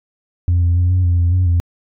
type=tone with pitch steps; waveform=sine; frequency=87.5 / 86.3 / 88.7 / 91.3 / 87.3 / 86.4 / 91.3 / 86.1 Hz; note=F2 / F2 / F2 / F#2 / F2 / F2 / F#2 / F2; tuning=+4 / -20 / +27 / -23 / 0 / -18 / -23 / -24 cents; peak=-9 dBFS; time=0.48-1.6 s; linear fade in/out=0 ms; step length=140 ms; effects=tanh soft clip ceiling -9 dBFS